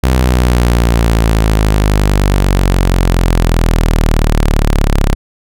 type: exponential sweep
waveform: sawtooth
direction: down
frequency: 64.5 to 34.1 Hz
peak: -4 dBFS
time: 0.03-5.15 s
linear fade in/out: 10 ms
effects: none